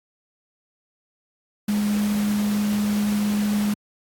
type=tone in noise; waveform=sine; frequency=207.7 Hz; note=G#3; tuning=in tune; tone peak=-19 dBFS; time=1.68-3.74 s; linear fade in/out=5 ms; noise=pink; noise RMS=-33 dBFS; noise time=1.68-3.74 s; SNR=+11 dB; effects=high-pass 100 Hz 12 dB/octave + AAC 64 kbps